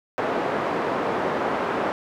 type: band-pass noise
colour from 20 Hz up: pink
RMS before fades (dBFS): -25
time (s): 0.18-1.92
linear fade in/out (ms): 0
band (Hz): 340 to 1200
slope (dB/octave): 12
effects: none